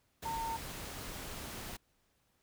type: tone in noise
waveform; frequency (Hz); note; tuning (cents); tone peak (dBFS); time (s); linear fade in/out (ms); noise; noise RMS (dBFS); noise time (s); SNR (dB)
sine; 909; A#5; -44; -35; 0.25-0.57; 10; pink; -44; 0.22-1.77; +6
effects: pink hiss -75 dBFS RMS until 2.42 s